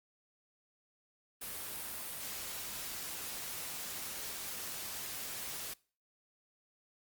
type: noise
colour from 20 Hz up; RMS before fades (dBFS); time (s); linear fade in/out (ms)
white; -42; 1.41-5.74; 10
effects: noise-tail reverb RT60 0.4 s tail -23 dB re dry + Opus 32 kbps